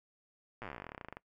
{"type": "slowing click train", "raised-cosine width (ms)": 0.5, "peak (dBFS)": -28, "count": 27, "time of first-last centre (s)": [0.62, 1.169], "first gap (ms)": 8, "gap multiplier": 1.07, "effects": ["noise-tail reverb RT60 0.1 s tail -21 dB re dry"]}